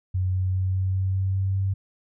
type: tone with pitch steps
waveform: sine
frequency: 92.5 / 93.09 / 93.68 / 94.28 / 94.88 / 95.49 / 96.09 / 96.71 Hz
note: F#2 / F#2 / F#2 / F#2 / F#2 / G2 / G2 / G2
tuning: 0 / +11 / +22 / +33 / +44 / -45 / -34 / -23 cents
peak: -21 dBFS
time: 0.14-1.74 s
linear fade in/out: 10 ms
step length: 200 ms
effects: none